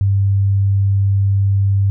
sine tone, 98.7 Hz, G2, 12 cents sharp, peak -11 dBFS, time 0.01-1.9 s, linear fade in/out 0 ms, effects none

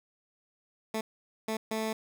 15% pulse tone bursts at uneven times, 220 Hz, A3, in tune, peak -24 dBFS, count 3, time 0.94-1.01 / 1.48-1.57 / 1.71-1.93 s, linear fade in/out 5 ms, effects none

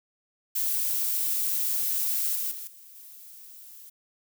violet noise with level steps, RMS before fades -27 / -30 / -38 / -50 / -47 dBFS, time 0.55-3.9 s, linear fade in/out 10 ms, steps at 2.35 / 2.51 / 2.67 / 2.95 s, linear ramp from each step 5 ms, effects none

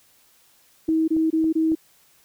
sine tone bursts, 320 Hz, D#4, 49 cents sharp, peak -17 dBFS, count 4, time 0.88-1.752 s, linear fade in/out 10 ms, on 200 ms, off 24 ms
click train, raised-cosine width 2 ms, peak -24 dBFS, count 4, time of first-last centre 0.89-1.719 s, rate 3.62 Hz
effects white hiss -58 dBFS RMS until 2.24 s

